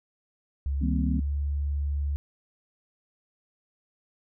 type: tone with pitch glide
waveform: sine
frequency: 69.3 to 71.62 Hz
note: C#2 to D2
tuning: 0 to -43 cents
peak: -25 dBFS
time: 0.66-2.16 s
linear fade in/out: 0 ms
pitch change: +57 cents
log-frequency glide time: 0.96-1.31 s
type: chord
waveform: sine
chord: C minor seventh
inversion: first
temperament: just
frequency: 156.98 / 196.22 / 235.5 / 261.6 Hz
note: Eb3 / G3 / Bb3 / C4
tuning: +16 / +2 / +18 / 0 cents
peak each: -31 dBFS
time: 0.81-1.2 s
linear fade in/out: 10 ms
effects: none